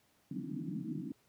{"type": "band-pass noise", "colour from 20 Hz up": "white", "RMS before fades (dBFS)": -40, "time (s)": [0.31, 1.12], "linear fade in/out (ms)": 2, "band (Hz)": [140, 320], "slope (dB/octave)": 96, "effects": ["pink hiss -71 dBFS RMS until 1.28 s", "high-pass 80 Hz 12 dB/octave"]}